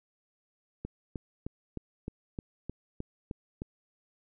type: click train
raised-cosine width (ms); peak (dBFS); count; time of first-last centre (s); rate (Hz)
3; -23; 10; 0.85-3.619; 3.25
effects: none